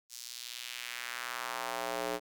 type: tone with high-pass filter sweep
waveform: square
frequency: 60.6 Hz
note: B1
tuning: 32 cents flat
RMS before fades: -39 dBFS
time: 0.09-2.2 s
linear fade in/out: 50 ms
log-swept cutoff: 5900 to 430 Hz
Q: 1.5
effects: none